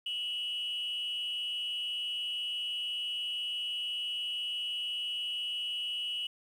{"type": "tone with amplitude modulation", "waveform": "sine", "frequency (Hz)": 2935, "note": "F#7", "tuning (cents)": -15, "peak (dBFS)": -28, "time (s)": [0.06, 6.27], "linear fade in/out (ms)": 5, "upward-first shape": "sine", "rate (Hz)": 246, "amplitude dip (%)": 70, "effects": ["tanh soft clip ceiling -28 dBFS", "10-bit"]}